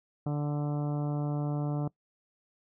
harmonic tone, 146.83 Hz, D3, in tune, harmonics 1 / 2 / 3 / 4 / 5 / 6 / 7 / 8 / 9, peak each -29 / -35 / -43 / -42 / -43 / -50 / -52 / -53 / -54 dBFS, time 0.26-1.88 s, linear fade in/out 5 ms, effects noise-tail reverb RT60 0.1 s tail -22 dB re dry

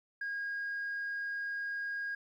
sine tone, 1632 Hz, G#6, 31 cents flat, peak -33 dBFS, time 0.21-2.15 s, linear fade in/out 5 ms, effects tanh soft clip ceiling -32 dBFS + 12-bit

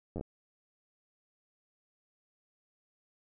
slowing click train, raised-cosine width 2 ms, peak -25 dBFS, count 5, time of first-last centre 0.16-0.211 s, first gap 10 ms, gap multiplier 1.16, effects none

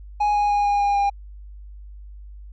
triangle tone with pitch steps, 830.6 / 825.3 / 820.1 / 814.9 / 809.8 / 804.6 Hz, G#5 / G#5 / G#5 / G#5 / G#5 / G5, 0 / -11 / -22 / -33 / -44 / +45 cents, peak -15 dBFS, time 0.2-1.1 s, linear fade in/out 10 ms, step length 150 ms, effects added 50 Hz sine -37 dBFS peak until 2.52 s + resampled to 16000 Hz

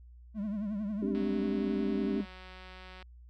triangle tone with vibrato, 207.7 Hz, G#3, in tune, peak -30 dBFS, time 0.34-2.26 s, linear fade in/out 50 ms, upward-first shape triangle, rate 11 Hz, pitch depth 120 cents each way
sine chord, C suspended second, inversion none, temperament equal, 261.6 / 293.7 / 392 Hz, C4 / D4 / G4, 0 / 0 / 0 cents, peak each -35 dBFS, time 1.02-2.21 s, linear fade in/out 5 ms
click train, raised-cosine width 0.3 ms, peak -34 dBFS, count 348, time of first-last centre 1.15-3.026 s, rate 185 Hz
effects added 60 Hz sine -50 dBFS peak until 3.29 s

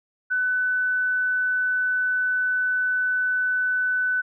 sine tone, 1500 Hz, F#6, 23 cents sharp, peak -20 dBFS, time 0.3-4.22 s, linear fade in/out 20 ms, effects none

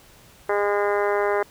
harmonic tone, 204.1 Hz, G#3, 30 cents flat, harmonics 2 / 3 / 4 / 5 / 6 / 7 / 8 / 9 / 10, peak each -22 / -26 / -28 / -30 / -32 / -33 / -34 / -35 / -36 dBFS, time 0.49-1.43 s, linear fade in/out 5 ms, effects pink hiss -51 dBFS RMS until 1.5 s

